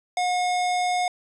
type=tone; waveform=square; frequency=722 Hz; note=F#5; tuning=43 cents flat; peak=-22 dBFS; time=0.17-1.08 s; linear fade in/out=2 ms; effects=resampled to 22050 Hz + 9-bit